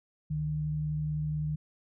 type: tone pair together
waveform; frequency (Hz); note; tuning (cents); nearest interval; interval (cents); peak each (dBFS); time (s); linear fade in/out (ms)
sine; 67.7 / 151.98; C#2 / D#3; -40 / -40; octave + major second; 1400; -40 / -29; 0.3-1.56; 10
effects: none